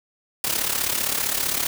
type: noise with amplitude modulation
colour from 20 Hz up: white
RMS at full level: -21 dBFS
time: 0.44-1.67 s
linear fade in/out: 2 ms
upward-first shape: sine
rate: 35.4 Hz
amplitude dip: 70%
effects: none